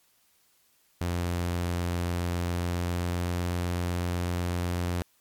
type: tone with pitch glide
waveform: sawtooth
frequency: 87.31 to 88.02 Hz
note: F2 to F2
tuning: 0 to +14 cents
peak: -23 dBFS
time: 1.01-5.02 s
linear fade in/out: 0 ms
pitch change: +14 cents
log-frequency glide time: 2.48-3.42 s
effects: white hiss -66 dBFS RMS until 5.2 s + MP3 96 kbps